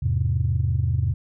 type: chord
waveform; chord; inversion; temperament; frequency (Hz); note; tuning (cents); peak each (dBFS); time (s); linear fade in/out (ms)
sine; E augmented; none; just; 82.41 / 103.01 / 128.76; E2 / G#2 / B#2; 0 / -14 / -27; -23; 0.02-1.14; 10
effects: tanh soft clip ceiling -11 dBFS